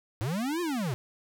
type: linear two-way sweep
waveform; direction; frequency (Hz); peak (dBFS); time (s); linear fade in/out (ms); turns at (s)
square; up then down; 97.3 to 360.6 to 111; -29; 0.21-0.94; 0; 0.61
effects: none